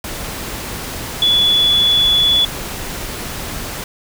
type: tone in noise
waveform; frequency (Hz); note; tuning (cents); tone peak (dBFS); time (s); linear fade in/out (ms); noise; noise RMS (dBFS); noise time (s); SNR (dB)
sine; 3425; A7; -47; -10; 1.22-2.45; 2; pink; -26; 0.04-3.84; +13
effects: none